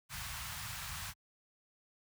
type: band-stop noise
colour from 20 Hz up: pink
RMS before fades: -42 dBFS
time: 0.09-1.14 s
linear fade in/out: 50 ms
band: 140 to 910 Hz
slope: 24 dB/octave
effects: high-pass 60 Hz 12 dB/octave